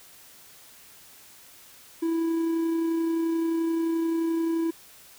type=tone with amplitude modulation; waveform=triangle; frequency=329.6 Hz; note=E4; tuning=in tune; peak=-20 dBFS; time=2.02-4.71 s; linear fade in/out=10 ms; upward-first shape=sine; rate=31.5 Hz; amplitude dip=25%; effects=white hiss -51 dBFS RMS until 5.18 s